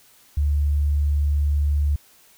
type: tone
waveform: sine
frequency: 72.8 Hz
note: D2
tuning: 15 cents flat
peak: -17 dBFS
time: 0.37-1.96 s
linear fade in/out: 5 ms
effects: white hiss -54 dBFS RMS until 2.37 s